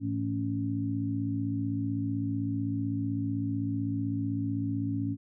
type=harmonic tone with a mistuned harmonic; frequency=55.8 Hz; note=A1; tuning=25 cents sharp; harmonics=2 / 3 / 4 / 5; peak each=-32 / -40 / -38 / -31 dBFS; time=0-5.17 s; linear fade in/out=50 ms; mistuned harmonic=2; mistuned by=-66 cents; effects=none